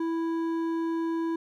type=tone with hard clipping; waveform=sine; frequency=329.7 Hz; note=E4; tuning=in tune; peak=-28 dBFS; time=0-1.36 s; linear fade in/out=5 ms; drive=8 dB; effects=none